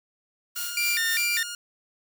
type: noise with tremolo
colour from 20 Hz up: blue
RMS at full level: -32 dBFS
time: 0.55-1.41 s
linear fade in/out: 20 ms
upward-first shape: sine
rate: 3.7 Hz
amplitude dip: 70%
type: tone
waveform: 10% pulse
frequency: 1422 Hz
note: F6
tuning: 31 cents sharp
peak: -25 dBFS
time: 0.56-1.55 s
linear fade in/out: 2 ms
type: tone with vibrato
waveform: sawtooth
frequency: 2073 Hz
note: C7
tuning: 17 cents flat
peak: -20 dBFS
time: 0.77-1.43 s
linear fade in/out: 2 ms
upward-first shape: square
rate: 2.5 Hz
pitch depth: 230 cents each way
effects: none